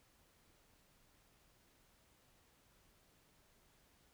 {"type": "silence", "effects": ["pink hiss -71 dBFS RMS until 4.13 s"]}